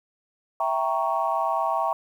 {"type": "chord", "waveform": "sine", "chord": "E diminished seventh", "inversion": "none", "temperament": "equal", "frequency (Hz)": [659.3, 784, 932.3, 1108.7], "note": ["E5", "G5", "Bb5", "Db6"], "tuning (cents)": [0, 0, 0, 0], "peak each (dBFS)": -27, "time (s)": [0.6, 1.93], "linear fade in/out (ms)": 2, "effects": ["tanh soft clip ceiling -11 dBFS", "9-bit"]}